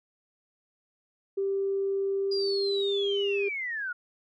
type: tone with pitch glide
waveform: sine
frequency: 392.4 to 400.2 Hz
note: G4 to G4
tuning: +2 to +36 cents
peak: -25 dBFS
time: 1.37-3.49 s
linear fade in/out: 10 ms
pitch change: +34 cents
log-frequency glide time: 2.17-3.14 s
type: linear sweep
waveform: sine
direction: down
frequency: 4890 to 1403 Hz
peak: -30 dBFS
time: 2.31-3.93 s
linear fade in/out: 10 ms
effects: tanh soft clip ceiling -17 dBFS